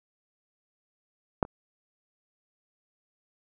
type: clicks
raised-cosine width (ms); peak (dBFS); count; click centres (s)
1; -8 / -29; 2; 1.428 / 1.451
effects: none